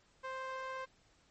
sawtooth tone with band-pass filter, 524 Hz, C5, 2 cents sharp, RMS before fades -42 dBFS, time 0.23-0.86 s, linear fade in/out 20 ms, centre 1200 Hz, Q 1.3, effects pink hiss -69 dBFS RMS until 1.3 s + MP3 32 kbps

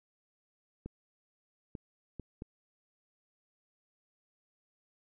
clicks, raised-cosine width 3 ms, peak -28 dBFS, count 4, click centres 0.86 / 1.752 / 2.197 / 2.421 s, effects none

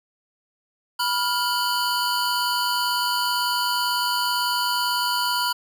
square tone cluster, 981 / 1406 / 3041 / 4470 / 4698 Hz, B5 / F6 / F#7 / C#8 / D8, -12 / +11 / +47 / +14 / 0 cents, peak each -25 / -28 / -32 / -31 / -30 dBFS, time 0.99-5.53 s, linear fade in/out 10 ms, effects none

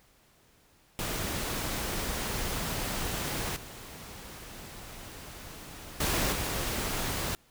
pink noise with level steps, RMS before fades -33 / -45 / -28 / -32 dBFS, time 0.99-7.35 s, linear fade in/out 0 ms, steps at 3.56 / 6 / 6.32 s, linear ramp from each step 5 ms, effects pink hiss -63 dBFS RMS until 7.5 s

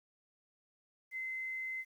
sine tone, 2059 Hz, C7, 28 cents flat, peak -37 dBFS, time 1.11-1.85 s, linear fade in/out 50 ms, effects 11-bit

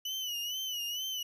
35% pulse tone with vibrato, 2960 Hz, F#7, in tune, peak -32 dBFS, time 0.05-1.23 s, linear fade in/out 5 ms, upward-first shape sine, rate 2.2 Hz, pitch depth 84 cents each way, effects none

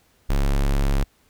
square tone, 34.65 Hz, C#1, in tune, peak -18 dBFS, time 0.29-1.04 s, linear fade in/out 10 ms, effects pink hiss -61 dBFS RMS until 1.29 s

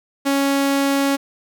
sawtooth tone, 277.2 Hz, C#4, in tune, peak -12 dBFS, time 0.25-1.17 s, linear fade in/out 20 ms, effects none

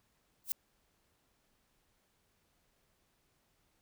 violet noise with exponential growth, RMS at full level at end -29 dBFS, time 0.44-0.52 s, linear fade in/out 0 ms, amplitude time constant 17 ms, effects pink hiss -75 dBFS RMS until 3.81 s

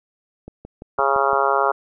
click train, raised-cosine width 2 ms, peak -22 dBFS, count 6, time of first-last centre 0.48-1.332 s, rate 5.87 Hz
harmonic tone, 137.7 Hz, C#3, 11 cents flat, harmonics 3 / 4 / 5 / 6 / 7 / 8 / 9 / 10, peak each -24 / -24 / -24 / -24 / -24 / -24 / -24 / -24 dBFS, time 0.98-1.72 s, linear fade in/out 10 ms
effects none

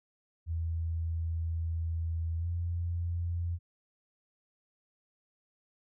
sine tone with pitch glide, 82.41 to 85.86 Hz, E2 to F2, 0 to -29 cents, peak -30 dBFS, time 0.46-3.59 s, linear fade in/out 50 ms, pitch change +71 cents, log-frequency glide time 2.38-2.47 s, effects none

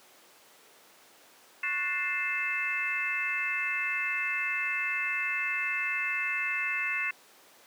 sine tone cluster, 1104 / 1467 / 1776 / 2103 / 2628 Hz, C#6 / F#6 / A6 / C7 / E7, -7 / -15 / +16 / +8 / -6 cents, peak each -40 / -38 / -36 / -32 / -32 dBFS, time 1.63-7.11 s, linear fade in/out 5 ms, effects pink hiss -56 dBFS RMS until 7.66 s + high-pass 400 Hz 12 dB/octave

